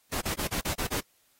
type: noise bursts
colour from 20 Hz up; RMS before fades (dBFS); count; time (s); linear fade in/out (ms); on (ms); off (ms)
pink; -31; 7; 0.12-1.005; 10; 93; 39
effects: white hiss -67 dBFS RMS until 1.39 s + AAC 48 kbps